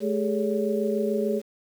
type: tone cluster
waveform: sine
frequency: 215.1 / 403.9 / 430.7 / 563 Hz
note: A3 / G#4 / A4 / C#5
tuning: -39 / -48 / -37 / +27 cents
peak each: -27 / -27 / -29 / -30 dBFS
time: 0-1.42 s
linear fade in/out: 50 ms
effects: 8-bit